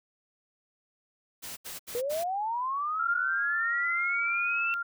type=noise bursts; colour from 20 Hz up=white; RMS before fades=-40 dBFS; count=4; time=1.42-2.242 s; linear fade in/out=20 ms; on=150 ms; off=74 ms
type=linear sweep; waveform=sine; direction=up; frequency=466.2 to 2700 Hz; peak=-28 dBFS; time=1.95-4.74 s; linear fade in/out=0 ms
type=tone with vibrato; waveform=sine; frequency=1392 Hz; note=F6; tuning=6 cents flat; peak=-29 dBFS; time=2.99-4.83 s; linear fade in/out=10 ms; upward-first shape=triangle; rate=2.8 Hz; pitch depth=8 cents each way
effects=none